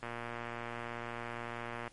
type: click train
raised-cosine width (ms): 0.5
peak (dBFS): -25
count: 219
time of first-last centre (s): 0.03-1.877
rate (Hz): 118
effects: pink hiss -62 dBFS RMS until 1.92 s + MP3 48 kbps